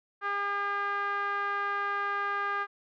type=tone with low-pass filter; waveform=5% pulse; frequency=403.6 Hz; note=G#4; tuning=49 cents flat; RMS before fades=-31 dBFS; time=0.21-2.67 s; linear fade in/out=50 ms; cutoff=1400 Hz; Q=6.4; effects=none